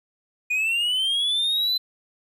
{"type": "linear sweep", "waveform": "triangle", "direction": "up", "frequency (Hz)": [2445, 4065], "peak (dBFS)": -19, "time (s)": [0.5, 1.78], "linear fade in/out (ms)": 10, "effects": []}